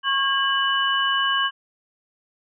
sine tone cluster, 1096 / 1620 / 2966 Hz, C#6 / G#6 / F#7, -20 / -43 / +4 cents, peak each -23 dBFS, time 0.03-1.51 s, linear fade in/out 50 ms, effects none

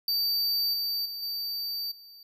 square tone with level steps, 4627 Hz, D8, 27 cents flat, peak -25 / -28 / -35 / -31 / -48 dBFS, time 0.08-2.23 s, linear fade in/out 2 ms, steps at 0.73 / 1.05 / 1.22 / 1.91 s, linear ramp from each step 10 ms, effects none

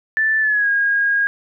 sine tone with pitch glide, 1760 to 1632.7 Hz, A6 to G#6, 0 to -30 cents, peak -14 dBFS, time 0.17-1.27 s, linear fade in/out 0 ms, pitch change -130 cents, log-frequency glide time 0.4-0.69 s, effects none

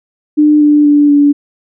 sine tone with pitch steps, 299.9 / 295.9 / 292 / 288.2 Hz, D4 / D4 / D4 / D4, +36 / +13 / -10 / -33 cents, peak -4 dBFS, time 0.37-1.33 s, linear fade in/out 20 ms, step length 240 ms, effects none

